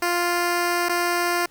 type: tone with dropouts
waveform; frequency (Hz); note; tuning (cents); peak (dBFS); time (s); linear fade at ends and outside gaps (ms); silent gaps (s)
10% pulse; 349.2; F4; 0; -12; 0.02-1.46; 5; 0.887-0.893
effects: pink hiss -56 dBFS RMS until 1.5 s